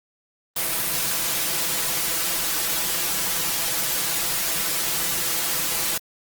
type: noise with comb filter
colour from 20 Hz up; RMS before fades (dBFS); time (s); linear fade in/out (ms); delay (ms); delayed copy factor
white; -24; 0.56-5.98; 5; 6; +1
effects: Opus 32 kbps